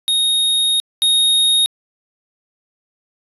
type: tone pair in turn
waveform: square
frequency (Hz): 3729 / 3729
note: A#7 / A#7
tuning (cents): 0 / 0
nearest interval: unison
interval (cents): 0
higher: neither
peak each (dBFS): -14 / -12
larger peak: second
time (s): 0.08-0.8 / 1.02-1.66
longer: first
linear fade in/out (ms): 0
effects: resampled to 32000 Hz